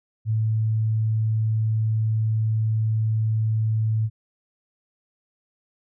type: tone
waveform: sine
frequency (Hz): 110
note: A2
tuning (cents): 0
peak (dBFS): -19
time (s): 0.25-4.1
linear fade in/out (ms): 50
effects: none